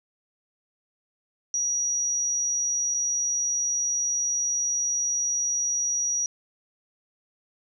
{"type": "tone with dropouts", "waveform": "sine", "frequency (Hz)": 5780, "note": "F#8", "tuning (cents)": -41, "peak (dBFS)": -23, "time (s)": [1.54, 6.26], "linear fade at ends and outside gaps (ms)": 1, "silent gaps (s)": [2.941, 2.945], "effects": []}